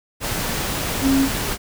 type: tone in noise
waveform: sine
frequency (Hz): 270.5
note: C#4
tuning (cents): -42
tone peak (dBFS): -14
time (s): 1.01-1.29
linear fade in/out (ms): 50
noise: pink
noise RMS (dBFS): -24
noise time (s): 0.2-1.58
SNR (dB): +7
effects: none